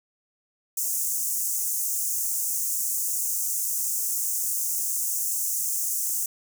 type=high-pass noise; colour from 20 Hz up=pink; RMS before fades=-27 dBFS; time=0.77-6.26 s; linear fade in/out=5 ms; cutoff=6300 Hz; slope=48 dB/octave; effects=none